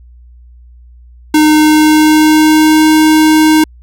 square tone with pitch glide, 306.6 to 311.6 Hz, D#4 to D#4, -25 to +3 cents, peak -5 dBFS, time 1.34-3.64 s, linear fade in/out 5 ms, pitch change +28 cents, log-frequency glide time 1.56-2.87 s, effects added 60 Hz sine -35 dBFS peak until 3.82 s

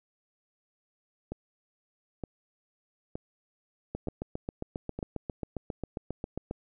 two click trains, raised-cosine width 2 ms, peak -22 / -20 dBFS, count 5 / 20, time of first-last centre 1.32-4.99 / 3.95-6.511 s, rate 1.09 / 7.42 Hz, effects none

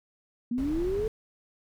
sine linear sweep, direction up, 230.8 to 445.1 Hz, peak -26 dBFS, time 0.51-1.08 s, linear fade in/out 5 ms
brown noise, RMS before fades -36 dBFS, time 0.58-1.08 s, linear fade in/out 0 ms
effects none

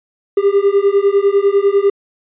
triangle beating tone pair, 394.4 / 404.4 Hz, G4 / G#4, +11 / -46 cents, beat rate 10 Hz, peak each -11 dBFS, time 0.37-1.9 s, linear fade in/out 5 ms, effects resampled to 8000 Hz

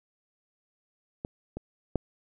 clicks, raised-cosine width 2 ms, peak -20 / -22 / -12 dBFS, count 3, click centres 1.249 / 1.57 / 1.957 s, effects none

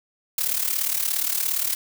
blue noise with amplitude modulation, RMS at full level -21 dBFS, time 0.38-1.75 s, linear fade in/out 2 ms, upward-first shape sine, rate 37.2 Hz, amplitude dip 75%, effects none

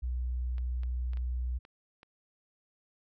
sine tone, 61.74 Hz, B1, in tune, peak -30 dBFS, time 0.02-1.59 s, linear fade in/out 20 ms
clicks, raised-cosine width 0.3 ms, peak -36 dBFS, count 6, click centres 0.582 / 0.834 / 1.134 / 1.172 / 1.651 / 2.031 s
effects none

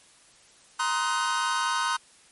45% pulse chord, C half-diminished seventh, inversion third, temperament just, 941.9 / 1046.5 / 1255.8 / 1507 Hz, Bb5 / C6 / Eb6 / Gb6, +18 / 0 / +16 / +31 cents, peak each -30 dBFS, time 0.79-1.97 s, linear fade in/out 10 ms, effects white hiss -56 dBFS RMS until 2.31 s + MP3 48 kbps

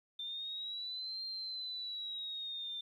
sine linear two-way sweep, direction up then down, 3570 to 4186 to 3570 Hz, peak -39 dBFS, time 0.19-2.81 s, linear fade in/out 5 ms, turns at 1.24 s, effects 12-bit

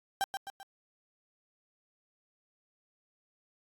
35% pulse tone with echo, 786 Hz, G5, 4 cents sharp, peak -26 dBFS, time 0.21-0.24 s, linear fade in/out 0 ms, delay 130 ms, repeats 3, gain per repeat -6 dB, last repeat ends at 0.63 s, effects AAC 64 kbps

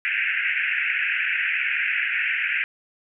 white band-pass noise, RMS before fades -24 dBFS, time 0.05-2.64 s, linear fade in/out 0 ms, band 1500 to 2700 Hz, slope 96 dB/octave, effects none

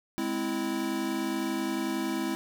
square chord, Ab augmented, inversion none, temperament equal with one note detuned, 207.7 / 259.2 / 329.6 Hz, Ab3 / C4 / E4, 0 / -16 / 0 cents, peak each -36 / -34 / -32 dBFS, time 0.18-2.35 s, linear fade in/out 0 ms, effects none

